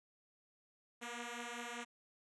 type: beating tone pair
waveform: 5% pulse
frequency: 236.6 / 241.7 Hz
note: A#3 / B3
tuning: +26 / -37 cents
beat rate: 5.1 Hz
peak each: -34 / -36 dBFS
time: 1.01-1.85 s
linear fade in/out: 20 ms
effects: resampled to 24000 Hz